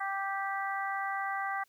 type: harmonic tone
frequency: 392 Hz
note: G4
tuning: in tune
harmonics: 2 / 3 / 4 / 5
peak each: -35 / -37 / -38 / -39 dBFS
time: 0-1.64 s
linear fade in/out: 10 ms
effects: white hiss -70 dBFS RMS until 1.68 s